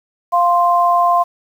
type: tone pair together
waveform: sine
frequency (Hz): 698.5 / 1046.5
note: F5 / C6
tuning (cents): 0 / 0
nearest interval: perfect fifth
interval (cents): 700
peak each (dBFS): -13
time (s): 0.32-1.24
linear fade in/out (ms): 20
effects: 7-bit